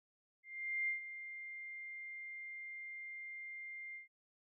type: tone with ADSR envelope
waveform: sine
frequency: 2100 Hz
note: C7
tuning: 6 cents sharp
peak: -33 dBFS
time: 0.43-4.08 s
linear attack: 450 ms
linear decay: 120 ms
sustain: -12 dB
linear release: 130 ms
effects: none